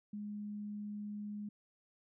sine tone, 207.7 Hz, G#3, in tune, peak -40 dBFS, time 0.13-1.49 s, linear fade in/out 5 ms, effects none

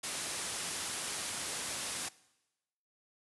white low-pass noise, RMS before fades -39 dBFS, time 0.03-2.09 s, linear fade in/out 10 ms, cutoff 11000 Hz, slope 96 dB/octave, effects noise-tail reverb RT60 1.0 s tail -21 dB re dry + high-pass 80 Hz 12 dB/octave

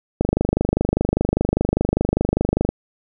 click train, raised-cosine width 2 ms, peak -3 dBFS, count 63, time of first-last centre 0.21-2.69 s, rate 25 Hz, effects none

